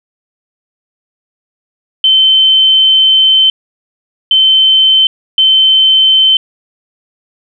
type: tone bursts at uneven times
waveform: sine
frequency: 3082 Hz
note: G7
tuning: 30 cents flat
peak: -4 dBFS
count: 3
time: 2.04-3.5 / 4.31-5.07 / 5.38-6.37 s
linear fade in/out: 2 ms
effects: none